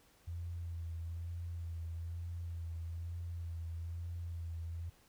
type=tone with vibrato; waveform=sine; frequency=84.4 Hz; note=E2; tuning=41 cents sharp; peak=-39 dBFS; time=0.27-4.9 s; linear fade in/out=10 ms; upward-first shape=sine; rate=1.1 Hz; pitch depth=31 cents each way; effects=pink hiss -67 dBFS RMS until 5.08 s